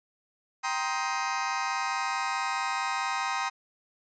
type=chord; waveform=30% pulse; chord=C minor seventh; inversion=second; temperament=just; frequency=784.9 / 941.9 / 1046.5 / 1255.8 Hz; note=G5 / Bb5 / C6 / Eb6; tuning=+2 / +18 / 0 / +16 cents; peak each=-31 dBFS; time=0.63-3.5 s; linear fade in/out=20 ms; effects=resampled to 16000 Hz